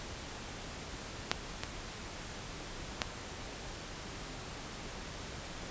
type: clicks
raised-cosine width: 0.2 ms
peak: -9 / -17 / -11 dBFS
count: 3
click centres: 1.315 / 1.635 / 3.018 s
effects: pink hiss -44 dBFS RMS until 5.7 s + resampled to 16000 Hz